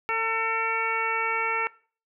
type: harmonic tone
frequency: 450.1 Hz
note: A4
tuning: 39 cents sharp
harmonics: 1 / 2 / 3 / 4 / 5 / 6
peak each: -33 / -30 / -29 / -35 / -29 / -35 dBFS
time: 0.09-1.67 s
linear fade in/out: 0 ms
effects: noise-tail reverb RT60 0.4 s tail -20 dB re dry